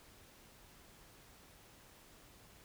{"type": "silence", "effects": ["pink hiss -61 dBFS RMS until 2.64 s"]}